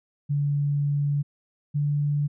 sine tone pair in turn, 143.9 / 145.74 Hz, D3 / D3, -35 / -13 cents, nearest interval unison, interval 22 cents, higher second, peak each -21 dBFS, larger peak neither, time 0.29-1.23 / 1.74-2.28 s, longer first, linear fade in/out 20 ms, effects none

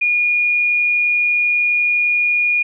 sine tone, 2437 Hz, D#7, 37 cents flat, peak -13 dBFS, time 0.01-2.63 s, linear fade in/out 10 ms, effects none

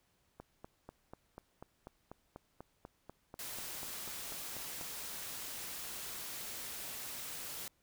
click train, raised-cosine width 1 ms, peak -33 dBFS, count 19, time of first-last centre 0.4-4.812 s, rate 4.08 Hz
white noise, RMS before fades -44 dBFS, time 3.39-7.68 s, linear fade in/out 2 ms
effects pink hiss -75 dBFS RMS until 7.82 s

